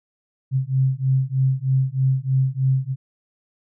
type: beating tone pair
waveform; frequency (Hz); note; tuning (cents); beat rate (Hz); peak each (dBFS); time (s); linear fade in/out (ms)
sine; 130.81 / 134.01; C3 / C3; 0 / +42; 3.2; -20; 0.51-2.96; 50
effects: none